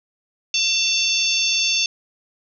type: harmonic tone with a mistuned harmonic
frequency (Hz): 903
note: A5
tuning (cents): +45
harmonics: 3 / 4 / 5 / 6 / 7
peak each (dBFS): -22 / -23 / -24 / -25 / -25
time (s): 0.54-1.86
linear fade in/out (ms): 2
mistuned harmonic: 4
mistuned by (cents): -48
effects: none